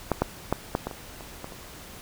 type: clicks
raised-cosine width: 1 ms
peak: -8 / -7 / -8 / -9 / -15 / -23 / -26 / -20 / -29 dBFS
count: 9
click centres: 0.117 / 0.22 / 0.526 / 0.751 / 0.87 / 0.912 / 1.208 / 1.444 / 1.522 s
effects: pink hiss -44 dBFS RMS until 2.01 s